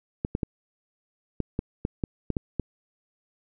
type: clicks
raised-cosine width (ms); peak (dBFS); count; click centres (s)
3; -13; 10; 0.249 / 0.351 / 0.432 / 1.403 / 1.591 / 1.851 / 2.038 / 2.303 / 2.368 / 2.597
effects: none

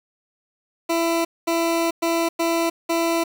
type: tone bursts at uneven times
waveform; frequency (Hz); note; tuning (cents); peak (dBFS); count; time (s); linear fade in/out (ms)
20% pulse; 333.9; E4; +22; -14; 5; 0.89-1.25 / 1.47-1.91 / 2.02-2.29 / 2.39-2.7 / 2.89-3.24; 10
effects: 7-bit

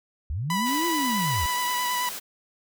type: linear two-way sweep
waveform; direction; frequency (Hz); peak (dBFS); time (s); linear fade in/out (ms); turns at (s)
sine; up then down; 61.74 to 349.6 to 61.74; -26; 0.3-1.46; 0; 0.87
type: tone with vibrato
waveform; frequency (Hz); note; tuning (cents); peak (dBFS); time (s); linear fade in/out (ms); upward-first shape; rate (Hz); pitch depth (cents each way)
sawtooth; 987.8; B5; 0; -21; 0.5-2.09; 2; sine; 9.3; 19
type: high-pass noise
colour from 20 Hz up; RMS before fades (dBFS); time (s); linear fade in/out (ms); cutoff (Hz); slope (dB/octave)
white; -35; 0.65-2.2; 20; 150; 24
effects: none

